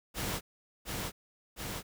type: noise with echo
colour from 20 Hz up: pink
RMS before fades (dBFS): -35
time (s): 0.14-0.41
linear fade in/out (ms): 50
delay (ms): 710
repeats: 2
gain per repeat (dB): -2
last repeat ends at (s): 1.83
effects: none